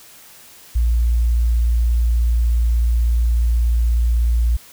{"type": "tone", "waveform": "sine", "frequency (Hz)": 58.27, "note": "A#1", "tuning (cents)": 0, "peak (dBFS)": -13, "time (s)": [0.75, 4.57], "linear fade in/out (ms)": 10, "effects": ["white hiss -44 dBFS RMS until 4.72 s"]}